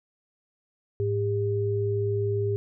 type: tone pair together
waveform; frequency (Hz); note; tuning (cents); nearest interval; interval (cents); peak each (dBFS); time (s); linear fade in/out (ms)
sine; 106.29 / 401.3; G#2 / G4; +41 / +41; octave + major seventh; 2300; -26; 1-2.56; 0
effects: none